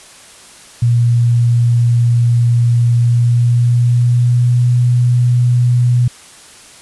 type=tone with pitch glide; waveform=sine; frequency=119 to 122.35 Hz; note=A#2 to B2; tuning=+36 to -16 cents; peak=-8 dBFS; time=0.82-6.08 s; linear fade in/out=5 ms; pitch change=+48 cents; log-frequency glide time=2.92-4.66 s; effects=white hiss -39 dBFS RMS until 6.81 s + resampled to 24000 Hz